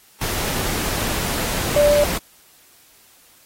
sine tone in noise, 586 Hz, D5, 4 cents flat, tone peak -12 dBFS, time 1.76-2.04 s, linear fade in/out 5 ms, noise pink, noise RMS -24 dBFS, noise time 0.21-2.18 s, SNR +9 dB, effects white hiss -52 dBFS RMS until 3.45 s + AAC 48 kbps

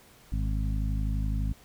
harmonic tone with a mistuned harmonic, 51.91 Hz, G#1, in tune, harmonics 1 / 2 / 3 / 4 / 5, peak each -27 / -33 / -37 / -39 / -41 dBFS, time 0.32-1.53 s, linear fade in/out 5 ms, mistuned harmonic 5, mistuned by +28 cents, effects pink hiss -56 dBFS RMS until 1.64 s

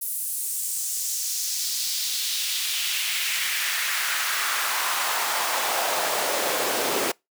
pink noise with high-pass filter sweep, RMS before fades -26 dBFS, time 0.01-7.12 s, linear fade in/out 10 ms, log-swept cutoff 11000 to 370 Hz, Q 1.7, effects noise-tail reverb RT60 0.2 s tail -25 dB re dry

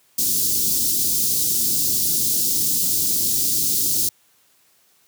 white band-stop noise, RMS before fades -20 dBFS, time 0.18-4.09 s, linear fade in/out 5 ms, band 350 to 4500 Hz, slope 24 dB/octave, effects white hiss -59 dBFS RMS until 5.07 s + high-pass 80 Hz 12 dB/octave

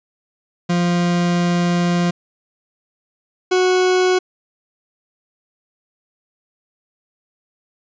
40% pulse tone pair in turn, 174.61 / 368 Hz, F3 / F#4, 0 / -9 cents, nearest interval octave + minor second, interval 1291 cents, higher second, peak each -14 / -12 dBFS, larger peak second, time 0.69-2.11 / 3.51-4.19 s, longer first, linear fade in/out 10 ms, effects resampled to 16000 Hz + 9-bit

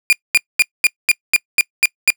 40% pulse tone bursts, 2411 Hz, D7, 45 cents sharp, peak -7 dBFS, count 9, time 0.1-2.103 s, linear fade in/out 0 ms, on 27 ms, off 220 ms, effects noise-tail reverb RT60 0.1 s tail -25 dB re dry

